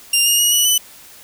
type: tone with pitch steps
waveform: 15% pulse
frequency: 2794 / 2843 / 2893 / 2943 / 2995 Hz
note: F7 / F7 / F#7 / F#7 / F#7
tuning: 0 / +30 / -40 / -10 / +20 cents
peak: -5 dBFS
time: 0.13-0.78 s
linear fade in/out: 5 ms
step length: 130 ms
effects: white hiss -42 dBFS RMS until 1.23 s